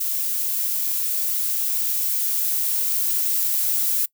violet noise with level ramp, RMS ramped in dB -24 to -21 dBFS, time 0-4.06 s, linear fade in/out 10 ms, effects noise-tail reverb RT60 0.1 s tail -23 dB re dry

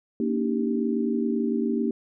sine chord, Eb dominant seventh, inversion second, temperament equal with one note detuned, 233.1 / 283.8 / 311.1 / 392 Hz, Bb3 / Db4 / Eb4 / G4, 0 / +41 / 0 / 0 cents, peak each -25 / -30 / -30 / -29 dBFS, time 0.2-1.91 s, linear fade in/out 2 ms, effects none

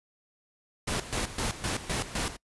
pink noise with tremolo, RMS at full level -30 dBFS, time 0.87-2.37 s, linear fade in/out 10 ms, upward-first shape square, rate 3.9 Hz, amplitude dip 75%, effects noise-tail reverb RT60 0.1 s tail -24 dB re dry + resampled to 24000 Hz

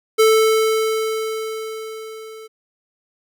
square tone with level ramp, 440 Hz, A4, in tune, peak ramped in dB -10 to -36 dBFS, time 0.18-2.48 s, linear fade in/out 20 ms, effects none

